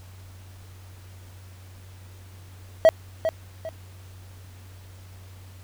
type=tone with echo; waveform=triangle; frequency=645 Hz; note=E5; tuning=38 cents flat; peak=-8 dBFS; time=2.85-2.89 s; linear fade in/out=0 ms; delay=400 ms; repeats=2; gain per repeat=-10 dB; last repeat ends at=3.69 s; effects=added 93 Hz sine -43 dBFS peak until 5.63 s + pink hiss -53 dBFS RMS until 5.63 s